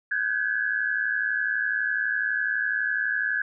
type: tone cluster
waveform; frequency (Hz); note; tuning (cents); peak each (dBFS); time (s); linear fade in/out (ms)
sine; 1506 / 1578 / 1690; F#6 / G6 / G#6; +30 / +11 / +30; -30 / -28 / -26; 0.11-3.42; 5
effects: none